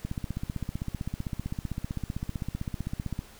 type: click train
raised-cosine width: 5 ms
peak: -19 dBFS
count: 50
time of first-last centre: 0.05-3.191 s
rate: 15.6 Hz
effects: pink hiss -52 dBFS RMS until 3.39 s